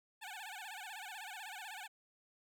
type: tone with vibrato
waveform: 15% pulse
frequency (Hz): 808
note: G#5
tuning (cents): -48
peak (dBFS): -39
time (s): 0.21-1.88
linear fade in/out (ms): 20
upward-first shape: sine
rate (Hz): 16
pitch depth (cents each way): 180
effects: none